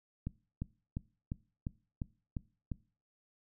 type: click train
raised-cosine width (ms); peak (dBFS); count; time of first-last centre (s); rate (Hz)
5; -24; 8; 0.27-2.718; 2.86
effects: noise-tail reverb RT60 0.4 s tail -21 dB re dry